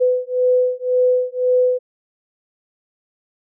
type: beating tone pair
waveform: sine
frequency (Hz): 501 / 502.9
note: B4 / B4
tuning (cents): +25 / +31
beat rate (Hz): 1.9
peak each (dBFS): -17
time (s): 0-1.79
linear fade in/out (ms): 20
effects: none